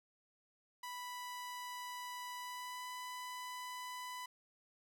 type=tone with pitch glide; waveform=sawtooth; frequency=987.8 to 997.5 Hz; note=B5 to B5; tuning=0 to +17 cents; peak=-40 dBFS; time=0.83-4.26 s; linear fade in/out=5 ms; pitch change=+17 cents; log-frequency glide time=2.37-2.86 s; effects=none